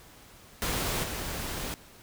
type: noise with level steps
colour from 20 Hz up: pink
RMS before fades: -30 / -35 dBFS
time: 0.62-1.74 s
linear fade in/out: 0 ms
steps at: 1.03 s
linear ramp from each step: 10 ms
effects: pink hiss -53 dBFS RMS until 2.02 s